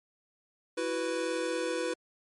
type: chord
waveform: square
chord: E suspended second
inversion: none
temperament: equal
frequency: 329.6 / 370 / 493.9 Hz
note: E4 / F#4 / B4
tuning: 0 / 0 / 0 cents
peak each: -36 / -37 / -33 dBFS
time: 0.77-1.94 s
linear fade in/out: 10 ms
effects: MP3 48 kbps